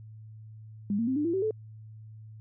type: tone with pitch steps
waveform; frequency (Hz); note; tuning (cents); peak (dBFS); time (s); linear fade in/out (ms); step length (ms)
sine; 202.8 / 230.3 / 261.5 / 296.9 / 337.2 / 382.8 / 434.7; G#3 / A#3 / C4 / D4 / E4 / G4 / A4; -41 / -21 / -1 / +19 / +39 / -41 / -21; -25; 0.9-1.509; 2; 87
effects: added 109 Hz sine -44 dBFS peak until 2.4 s